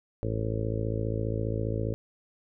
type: harmonic tone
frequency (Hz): 54.9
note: A1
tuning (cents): -3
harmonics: 1 / 2 / 3 / 4 / 5 / 6 / 7 / 8 / 9 / 10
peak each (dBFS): -36 / -30 / -40 / -39 / -41 / -38 / -43 / -36 / -40 / -39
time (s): 0.23-1.94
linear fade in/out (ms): 0
effects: none